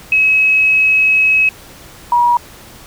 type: tone pair in turn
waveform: sine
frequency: 2562 / 959.7 Hz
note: E7 / B5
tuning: -50 / -50 cents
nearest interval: octave + perfect fourth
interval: 1700 cents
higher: first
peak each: -8 dBFS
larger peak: neither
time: 0.12-1.49 / 2.12-2.37 s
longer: first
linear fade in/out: 2 ms
effects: pink hiss -38 dBFS RMS until 2.86 s